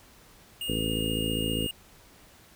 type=tone; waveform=square; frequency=2842 Hz; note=F7; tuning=30 cents sharp; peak=-32 dBFS; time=0.61-1.71 s; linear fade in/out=2 ms
type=harmonic tone; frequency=55 Hz; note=A1; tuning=in tune; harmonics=1 / 2 / 3 / 4 / 5 / 6 / 7 / 8 / 9; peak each=-36 / -36 / -35 / -36 / -34 / -38 / -40 / -38 / -38 dBFS; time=0.68-1.67 s; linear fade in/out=10 ms
effects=pink hiss -55 dBFS RMS until 2.55 s